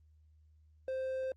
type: tone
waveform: triangle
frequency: 523.3 Hz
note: C5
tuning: in tune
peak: -32 dBFS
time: 0.88-1.32 s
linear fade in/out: 2 ms
effects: added 77 Hz sine -61 dBFS peak until 1.36 s + Opus 24 kbps